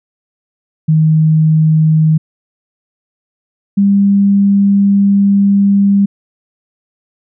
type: tone pair in turn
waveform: sine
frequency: 157.2 / 199.32 Hz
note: D#3 / G3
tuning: +18 / +29 cents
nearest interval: major third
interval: 411 cents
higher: second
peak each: -6 dBFS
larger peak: neither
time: 0.88-2.18 / 3.77-6.06 s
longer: second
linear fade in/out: 10 ms
effects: none